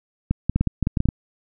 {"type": "clicks", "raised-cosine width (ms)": 5, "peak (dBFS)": -7, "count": 11, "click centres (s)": [0.31, 0.496, 0.56, 0.61, 0.673, 0.827, 0.871, 0.972, 1.004, 1.056, 1.088], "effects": []}